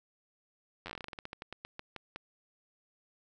slowing click train, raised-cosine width 0.3 ms, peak -25 dBFS, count 21, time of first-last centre 0.86-2.16 s, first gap 10 ms, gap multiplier 1.17, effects none

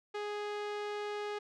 sawtooth tone, 415.3 Hz, G#4, in tune, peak -32 dBFS, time 0.14-1.39 s, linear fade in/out 10 ms, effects low-pass 4000 Hz 12 dB/octave

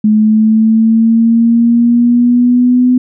sine linear sweep, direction up, 213 to 251.6 Hz, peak -5 dBFS, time 0.04-2.98 s, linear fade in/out 5 ms, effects none

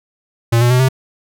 square tone with pitch steps, 116.54 / 121.21 / 126.06 / 131.11 Hz, A#2 / B2 / B2 / C3, 0 / -32 / +36 / +4 cents, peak -10 dBFS, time 0.52-0.888 s, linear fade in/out 10 ms, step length 92 ms, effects none

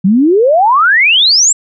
sine exponential sweep, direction up, 178.7 to 7790 Hz, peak -5 dBFS, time 0.04-1.53 s, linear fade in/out 10 ms, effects none

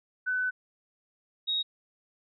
sine tone pair in turn, 1504 / 3772 Hz, F#6 / A#7, +28 / +20 cents, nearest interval octave + major third, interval 1592 cents, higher second, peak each -26 dBFS, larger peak neither, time 0.26-0.51 / 1.47-1.63 s, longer first, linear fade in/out 20 ms, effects none

